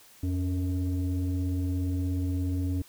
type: tone pair together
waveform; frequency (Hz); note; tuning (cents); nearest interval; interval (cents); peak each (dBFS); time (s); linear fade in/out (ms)
sine; 86.76 / 277.2; F2 / C#4; -11 / 0; octave + minor sixth; 2011; -25 / -29; 0.23-2.82; 5
effects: tanh soft clip ceiling -23 dBFS + white hiss -55 dBFS RMS until 2.88 s